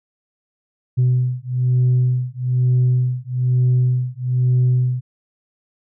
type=beating tone pair; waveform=sine; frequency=125.2 / 126.3 Hz; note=B2 / B2; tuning=+24 / +39 cents; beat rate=1.1 Hz; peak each=-16 / -16 dBFS; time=0.97-5.01 s; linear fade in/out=20 ms; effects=tanh soft clip ceiling -10 dBFS